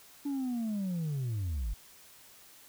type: linear sweep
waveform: sine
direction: down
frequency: 289 to 44.2 Hz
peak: -28 dBFS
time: 0.25-1.74 s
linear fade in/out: 10 ms
effects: tanh soft clip ceiling -30 dBFS + white hiss -56 dBFS RMS until 2.68 s